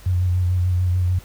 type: tone with vibrato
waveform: sine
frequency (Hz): 90.2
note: F#2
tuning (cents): -44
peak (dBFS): -16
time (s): 0.06-1.19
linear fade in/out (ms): 5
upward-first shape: sine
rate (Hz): 6.8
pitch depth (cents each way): 30
effects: added 50 Hz sine -43 dBFS peak until 1.24 s + pink hiss -47 dBFS RMS until 1.24 s